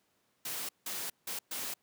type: noise bursts at uneven times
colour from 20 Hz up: white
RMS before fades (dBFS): -38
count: 4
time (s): 0.45-0.69 / 0.86-1.1 / 1.27-1.39 / 1.51-1.74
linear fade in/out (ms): 5
effects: pink hiss -74 dBFS RMS until 1.82 s + high-pass 150 Hz 12 dB/octave